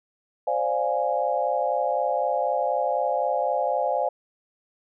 sine chord, D half-diminished seventh, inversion third, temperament equal, 523.3 / 587.3 / 698.5 / 830.6 Hz, C5 / D5 / F5 / Ab5, 0 / 0 / 0 / 0 cents, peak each -27 dBFS, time 0.47-4.09 s, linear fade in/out 5 ms, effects none

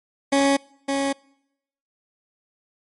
20% pulse tone pair in turn, 277.2 / 275.8 Hz, C#4 / C#4, 0 / -9 cents, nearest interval unison, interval 9 cents, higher first, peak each -11 / -16 dBFS, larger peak first, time 0.32-0.57 / 0.88-1.13 s, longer neither, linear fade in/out 10 ms, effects noise-tail reverb RT60 0.8 s tail -25 dB re dry + MP3 48 kbps

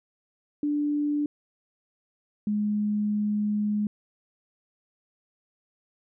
sine tone pair in turn, 293.7 / 209 Hz, D4 / G#3, 0 / +11 cents, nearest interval tritone, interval 589 cents, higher first, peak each -23 dBFS, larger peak neither, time 0.63-1.26 / 2.47-3.87 s, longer second, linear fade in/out 2 ms, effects none

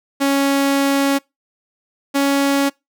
sawtooth tone pair in turn, 277.2 / 278.6 Hz, C#4 / C#4, 0 / +9 cents, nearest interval unison, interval 9 cents, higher second, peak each -10 dBFS, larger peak neither, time 0.2-1.19 / 2.14-2.7 s, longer first, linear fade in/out 20 ms, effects noise-tail reverb RT60 0.2 s tail -24 dB re dry

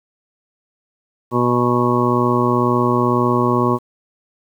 harmonic tone, 122 Hz, B2, 21 cents flat, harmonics 1 / 2 / 3 / 4 / 5 / 7 / 8 / 9, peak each -21 / -19 / -19 / -25 / -27 / -27 / -24 / -20 dBFS, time 1.31-3.79 s, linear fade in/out 50 ms, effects 8-bit

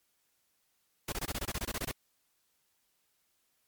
pink noise bursts, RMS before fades -35 dBFS, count 13, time 1.08-1.915 s, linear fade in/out 5 ms, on 43 ms, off 23 ms, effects white hiss -75 dBFS RMS until 3.67 s + MP3 96 kbps

